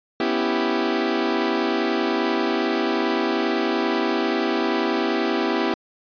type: chord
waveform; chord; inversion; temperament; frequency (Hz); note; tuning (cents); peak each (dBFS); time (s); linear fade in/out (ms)
sawtooth; C# half-diminished seventh; third; equal; 246.9 / 277.2 / 329.6 / 392; B3 / C#4 / E4 / G4; 0 / 0 / 0 / 0; -22 / -25 / -20 / -21; 0.2-5.74; 2
effects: resampled to 11025 Hz